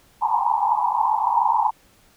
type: band-pass noise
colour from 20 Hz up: white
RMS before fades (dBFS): -20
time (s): 0.21-1.71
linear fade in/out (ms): 20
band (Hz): 820 to 1000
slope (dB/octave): 96
effects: pink hiss -56 dBFS RMS until 2.16 s